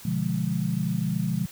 sine chord, B diminished seventh, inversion none, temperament equal, 123.47 / 146.83 / 174.61 / 207.7 Hz, B2 / D3 / F3 / Ab3, 0 / 0 / 0 / 0 cents, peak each -31 / -30 / -27 / -30 dBFS, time 0.05-1.46 s, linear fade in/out 5 ms, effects white hiss -46 dBFS RMS until 1.51 s

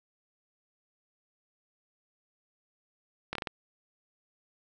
slowing click train, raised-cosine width 0.3 ms, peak -17 dBFS, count 5, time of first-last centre 3.33-3.472 s, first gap 23 ms, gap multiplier 1.3, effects none

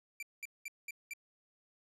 45% pulse tone bursts, 2349 Hz, D7, in tune, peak -40 dBFS, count 5, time 0.2-1.135 s, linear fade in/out 2 ms, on 27 ms, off 200 ms, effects resampled to 32000 Hz

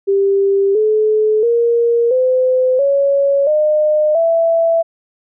sine tone with pitch steps, 394.6 / 430.3 / 469.3 / 511.7 / 558 / 608.6 / 663.6 Hz, G4 / A4 / A#4 / C5 / C#5 / D#5 / E5, +11 / -39 / +12 / -39 / +11 / -38 / +11 cents, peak -10 dBFS, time 0.07-4.83 s, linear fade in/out 20 ms, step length 680 ms, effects none

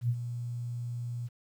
sine tone with ADSR envelope, 120 Hz, B2, 49 cents flat, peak -23 dBFS, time 0.01-1.29 s, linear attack 80 ms, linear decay 56 ms, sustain -10 dB, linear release 29 ms, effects 10-bit

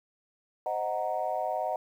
sine chord, C half-diminished seventh, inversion none, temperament equal, 523.3 / 622.3 / 740 / 932.3 Hz, C5 / Eb5 / Gb5 / Bb5, 0 / 0 / 0 / 0 cents, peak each -37 / -32 / -31 / -36 dBFS, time 0.66-1.76 s, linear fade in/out 2 ms, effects tanh soft clip ceiling -18 dBFS + 10-bit

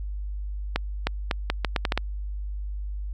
accelerating click train, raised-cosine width 0.3 ms, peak -7 dBFS, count 9, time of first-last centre 0.76-1.976 s, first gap 310 ms, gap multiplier 0.78, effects added 50 Hz sine -29 dBFS peak until 3.13 s

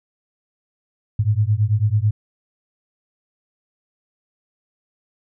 sine beating tone pair, 101.7 / 110.8 Hz, G#2 / A2, -36 / +13 cents, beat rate 9.1 Hz, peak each -18 dBFS, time 1.19-2.11 s, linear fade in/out 5 ms, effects none

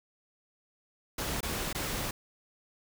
pink noise with dropouts, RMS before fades -34 dBFS, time 1.18-2.11 s, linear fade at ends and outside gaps 5 ms, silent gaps 1.407-1.429 / 1.729-1.748 s, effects none

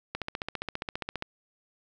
click train, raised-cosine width 0.3 ms, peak -16 dBFS, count 17, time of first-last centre 0.15-1.224 s, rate 14.9 Hz, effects none

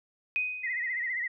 sine tone with exponential decay, 2500 Hz, D#7, 8 cents sharp, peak -24 dBFS, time 0.36-1.1 s, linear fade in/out 0 ms, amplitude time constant 160 ms
sine tone with vibrato, 1975.5 Hz, B6, in tune, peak -29 dBFS, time 0.63-1.28 s, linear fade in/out 10 ms, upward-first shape sine, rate 15 Hz, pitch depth 92 cents each way
effects none

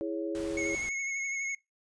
sine chord, C# minor, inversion first, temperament equal, 329.6 / 415.3 / 554.4 Hz, E4 / G#4 / C#5, 0 / 0 / 0 cents, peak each -33 / -37 / -37 dBFS, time 0.01-0.75 s, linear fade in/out 0 ms
pink noise, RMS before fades -45 dBFS, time 0.35-0.89 s, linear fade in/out 0 ms
square tone with vibrato, 2187 Hz, C#7, 24 cents flat, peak -32 dBFS, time 0.57-1.55 s, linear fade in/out 5 ms, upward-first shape sine, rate 12 Hz, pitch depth 26 cents each way
effects noise-tail reverb RT60 0.2 s tail -23 dB re dry + resampled to 22050 Hz

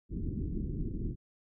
pink low-pass noise, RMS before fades -35 dBFS, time 0.09-1.16 s, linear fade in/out 50 ms, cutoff 360 Hz, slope 48 dB/octave, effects none

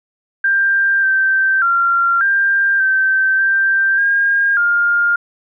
sine tone with pitch steps, 1587 / 1558 / 1379 / 1591 / 1551 / 1574 / 1617 / 1409 Hz, G6 / G6 / F6 / G6 / G6 / G6 / G#6 / F6, +21 / -11 / -22 / +25 / -19 / +7 / -47 / +15 cents, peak -11 dBFS, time 0.44-5.16 s, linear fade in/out 5 ms, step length 590 ms, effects none

